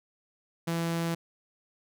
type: tone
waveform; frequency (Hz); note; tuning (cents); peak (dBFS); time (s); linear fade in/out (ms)
sawtooth; 167.2; E3; +25; -24; 0.67-1.15; 10
effects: none